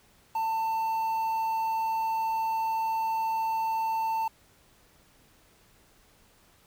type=tone with quantisation; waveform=triangle; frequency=893 Hz; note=A5; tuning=25 cents sharp; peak=-24 dBFS; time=0.35-4.28 s; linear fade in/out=5 ms; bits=8; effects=pink hiss -61 dBFS RMS until 6.66 s